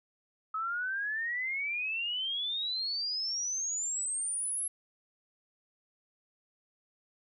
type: exponential sweep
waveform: sine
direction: up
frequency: 1275 to 11175 Hz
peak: -31 dBFS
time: 0.54-4.68 s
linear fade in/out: 5 ms
effects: none